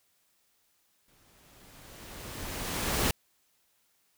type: noise with exponential growth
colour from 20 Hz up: pink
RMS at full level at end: -26 dBFS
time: 1.08-3.11 s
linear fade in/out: 2 ms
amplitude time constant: 440 ms
effects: white hiss -71 dBFS RMS until 4.17 s